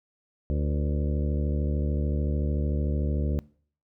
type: harmonic tone with a mistuned harmonic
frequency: 73.42 Hz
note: D2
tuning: in tune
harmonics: 1 / 2 / 3 / 4 / 5 / 6 / 7 / 8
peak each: -25 / -31 / -35 / -37 / -39 / -41 / -42 / -43 dBFS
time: 0.5-3.39 s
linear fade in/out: 0 ms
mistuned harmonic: 6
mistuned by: +76 cents
effects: noise-tail reverb RT60 0.5 s tail -22 dB re dry